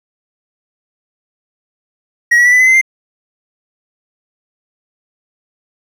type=tone with pitch steps; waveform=triangle; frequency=1900 / 1931 / 1962.5 / 1994.5 / 2027 / 2060 / 2094 Hz; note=A#6 / B6 / B6 / B6 / B6 / C7 / C7; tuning=+33 / -39 / -11 / +17 / +45 / -28 / +1 cents; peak=-4 dBFS; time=2.31-2.814 s; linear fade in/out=10 ms; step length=72 ms; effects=none